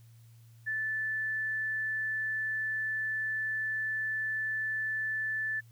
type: tone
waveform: sine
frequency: 1752 Hz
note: A6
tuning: 8 cents flat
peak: -30 dBFS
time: 0.66-5.61 s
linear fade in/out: 20 ms
effects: added 115 Hz sine -53 dBFS peak until 5.71 s + white hiss -68 dBFS RMS until 5.71 s